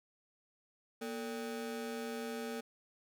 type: ring-modulated tone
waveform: 35% pulse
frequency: 343.2 Hz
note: F4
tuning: 30 cents flat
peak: -34 dBFS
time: 1.01-2.61 s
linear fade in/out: 10 ms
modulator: 106 Hz
effects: none